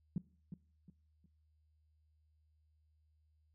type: tone with echo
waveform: sine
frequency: 176 Hz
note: F3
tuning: 14 cents sharp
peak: -32 dBFS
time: 0.16-0.18 s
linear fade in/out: 2 ms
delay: 360 ms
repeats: 3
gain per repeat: -10 dB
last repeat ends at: 1.26 s
effects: noise-tail reverb RT60 0.5 s tail -21 dB re dry + added 77 Hz sine -70 dBFS peak until 3.54 s